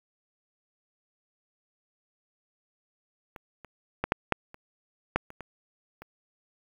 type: clicks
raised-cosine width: 0.5 ms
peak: -27 / -30 / -12 / -7 / -7 / -30 / -8 / -29 / -24 / -29 dBFS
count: 10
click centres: 3.362 / 3.647 / 4.04 / 4.121 / 4.323 / 4.544 / 5.16 / 5.304 / 5.407 / 6.02 s
effects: 8-bit